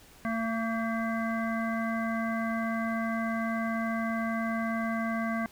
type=harmonic tone with a mistuned harmonic; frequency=225.8 Hz; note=A3; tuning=45 cents sharp; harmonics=1 / 3 / 5 / 7 / 9; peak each=-30 / -35 / -37 / -38 / -40 dBFS; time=0.25-5.46 s; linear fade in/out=0 ms; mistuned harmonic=5; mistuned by=+21 cents; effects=pink hiss -55 dBFS RMS until 5.51 s